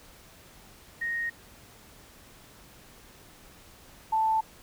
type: tone pair in turn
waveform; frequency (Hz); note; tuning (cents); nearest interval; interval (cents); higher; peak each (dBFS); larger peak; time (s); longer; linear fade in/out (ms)
sine; 1864.7 / 881.6; A#6 / A5; 0 / +3; octave + minor second; 1297; first; -28 / -22; second; 1.01-1.3 / 4.12-4.41; neither; 10
effects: pink hiss -53 dBFS RMS until 4.62 s